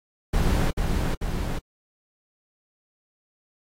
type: noise with echo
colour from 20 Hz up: brown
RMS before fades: -21 dBFS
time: 0.33-0.71 s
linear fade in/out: 10 ms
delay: 440 ms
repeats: 2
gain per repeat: -3 dB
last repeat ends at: 1.59 s
effects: AAC 48 kbps